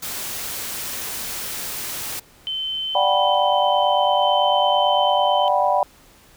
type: noise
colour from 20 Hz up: white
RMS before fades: -29 dBFS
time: 0.02-2.2 s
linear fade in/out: 10 ms
type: tone with tremolo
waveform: sine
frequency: 3073 Hz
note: G7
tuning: 35 cents flat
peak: -23 dBFS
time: 2.47-5.48 s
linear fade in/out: 0 ms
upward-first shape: square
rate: 0.57 Hz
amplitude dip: 25%
type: chord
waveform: sine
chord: G major seventh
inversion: second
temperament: just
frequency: 588 / 735 / 784 / 980 Hz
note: D5 / F#5 / G5 / B5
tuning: +2 / -12 / 0 / -14 cents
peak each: -21 dBFS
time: 2.95-5.83 s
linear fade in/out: 2 ms
effects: pink hiss -51 dBFS RMS until 6.36 s